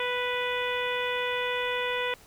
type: harmonic tone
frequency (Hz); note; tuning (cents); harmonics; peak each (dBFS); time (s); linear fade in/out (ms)
493.9; B4; 0; 1 / 2 / 3 / 4 / 5 / 6 / 7; -31 / -34 / -36 / -34 / -35 / -39 / -38; 0-2.14; 2
effects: pink hiss -54 dBFS RMS until 2.26 s